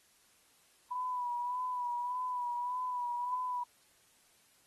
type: tone with vibrato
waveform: sine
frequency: 985 Hz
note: B5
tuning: 5 cents flat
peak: -33 dBFS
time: 0.91-3.64 s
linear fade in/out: 10 ms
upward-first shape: sine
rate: 1.7 Hz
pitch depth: 39 cents each way
effects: white hiss -67 dBFS RMS until 4.66 s + AAC 32 kbps